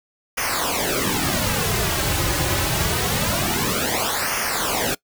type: noise with flanger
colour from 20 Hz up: pink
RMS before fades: -22 dBFS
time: 0.37-4.95 s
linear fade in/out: 10 ms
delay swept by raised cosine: 0.25 to 4.45 ms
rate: 0.25 Hz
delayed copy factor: -0.85
effects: noise-tail reverb RT60 0.1 s tail -22 dB re dry